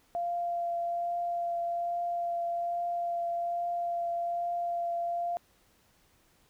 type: tone with vibrato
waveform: sine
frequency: 691 Hz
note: F5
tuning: 19 cents flat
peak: -29 dBFS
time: 0.15-5.37 s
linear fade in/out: 0 ms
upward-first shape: triangle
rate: 1.2 Hz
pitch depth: 12 cents each way
effects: pink hiss -66 dBFS RMS until 6.49 s